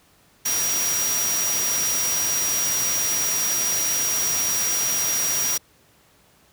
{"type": "tone in noise", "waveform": "sine", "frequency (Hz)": 5740, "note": "F8", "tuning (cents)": 47, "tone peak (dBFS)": -22, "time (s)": [0.45, 5.58], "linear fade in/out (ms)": 10, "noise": "white", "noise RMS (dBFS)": -26, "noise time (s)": [0.45, 5.58], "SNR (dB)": 1, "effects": ["pink hiss -57 dBFS RMS until 6.52 s", "high-pass 60 Hz 12 dB/octave"]}